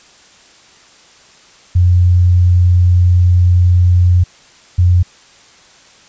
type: tone pair in turn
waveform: sine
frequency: 89 / 89 Hz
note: F2 / F2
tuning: +33 / +33 cents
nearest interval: unison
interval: 0 cents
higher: neither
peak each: -6 / -6 dBFS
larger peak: neither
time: 1.75-4.24 / 4.78-5.03 s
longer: first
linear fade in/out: 10 ms
effects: white hiss -44 dBFS RMS until 6.08 s + resampled to 16000 Hz